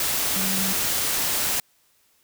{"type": "tone in noise", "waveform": "sine", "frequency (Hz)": 191.1, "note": "G3", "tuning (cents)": -44, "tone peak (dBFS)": -28, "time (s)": [0.36, 0.73], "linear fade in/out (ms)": 2, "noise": "white", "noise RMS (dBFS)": -24, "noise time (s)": [0, 1.6], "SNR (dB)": -7, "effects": ["white hiss -63 dBFS RMS until 2.23 s"]}